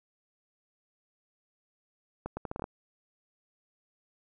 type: accelerating click train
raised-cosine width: 1 ms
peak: -21 dBFS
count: 8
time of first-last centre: 2.26-2.641 s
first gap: 110 ms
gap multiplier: 0.75
effects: none